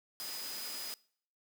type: tone in noise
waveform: sine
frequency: 4978 Hz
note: D#8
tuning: in tune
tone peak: -43 dBFS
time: 0.2-0.94 s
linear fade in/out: 0 ms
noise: white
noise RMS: -43 dBFS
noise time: 0.2-0.94 s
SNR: -3 dB
effects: noise-tail reverb RT60 0.6 s tail -24 dB re dry + high-pass 200 Hz 12 dB/octave